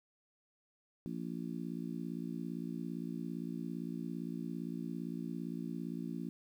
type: harmonic tone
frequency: 57.6 Hz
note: A#1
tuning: 20 cents flat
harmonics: 3 / 4 / 5 / 6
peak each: -42 / -42 / -44 / -49 dBFS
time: 1.06-6.29 s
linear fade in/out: 0 ms
effects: 11-bit